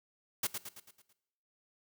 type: noise with echo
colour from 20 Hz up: white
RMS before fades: -32 dBFS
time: 0.43-0.47 s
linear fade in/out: 5 ms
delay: 110 ms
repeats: 6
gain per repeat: -6 dB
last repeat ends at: 1.13 s
effects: noise-tail reverb RT60 0.9 s tail -19 dB re dry

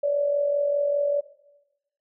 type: tone with amplitude modulation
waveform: sine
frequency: 575 Hz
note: D5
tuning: 37 cents flat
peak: -18 dBFS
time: 0.03-1.21 s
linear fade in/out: 10 ms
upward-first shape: sine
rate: 45 Hz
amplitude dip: 50%
effects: noise-tail reverb RT60 1.0 s tail -19 dB re dry

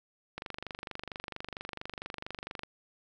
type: click train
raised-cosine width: 0.3 ms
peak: -22 dBFS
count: 56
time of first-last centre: 0.38-2.634 s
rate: 24.4 Hz
effects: none

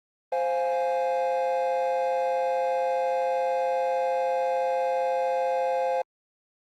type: chord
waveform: triangle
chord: F minor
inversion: second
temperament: equal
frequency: 523.3 / 698.5 / 830.6 Hz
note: C5 / F5 / Ab5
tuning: 0 / 0 / 0 cents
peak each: -23 / -27 / -27 dBFS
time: 0.32-6.02 s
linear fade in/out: 5 ms
effects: tanh soft clip ceiling -14 dBFS + Opus 24 kbps

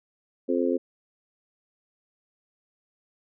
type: harmonic tone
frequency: 87.31 Hz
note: F2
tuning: in tune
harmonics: 3 / 4 / 5 / 6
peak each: -26 / -27 / -28 / -29 dBFS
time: 0.48-0.78 s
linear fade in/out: 20 ms
effects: none

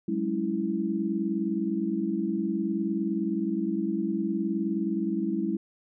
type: tone cluster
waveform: sine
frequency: 189.8 / 209.2 / 278.3 / 328.4 Hz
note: F#3 / G#3 / C#4 / E4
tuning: +44 / +13 / +7 / -6 cents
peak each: -32 / -30 / -35 / -29 dBFS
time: 0.08-5.57 s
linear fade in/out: 5 ms
effects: none

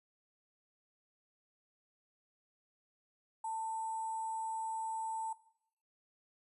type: tone with sample-and-hold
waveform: sine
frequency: 890 Hz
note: A5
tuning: 20 cents sharp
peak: -36 dBFS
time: 3.44-5.33 s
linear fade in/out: 5 ms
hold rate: 8820 Hz
effects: noise-tail reverb RT60 0.7 s tail -17 dB re dry + resampled to 32000 Hz

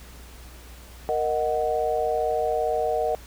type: chord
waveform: sine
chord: D# minor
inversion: second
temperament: equal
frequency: 466.2 / 622.3 / 740 Hz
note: A#4 / D#5 / F#5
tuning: 0 / 0 / 0 cents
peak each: -26 dBFS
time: 1.09-3.15 s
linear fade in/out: 0 ms
effects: added 60 Hz sine -43 dBFS peak until 3.26 s + pink hiss -48 dBFS RMS until 3.26 s

